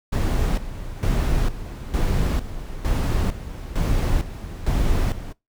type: noise with tremolo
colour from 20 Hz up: brown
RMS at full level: -20 dBFS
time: 0.12-5.33 s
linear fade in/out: 10 ms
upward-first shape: square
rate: 1.1 Hz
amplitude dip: 75%
effects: noise-tail reverb RT60 0.2 s tail -22 dB re dry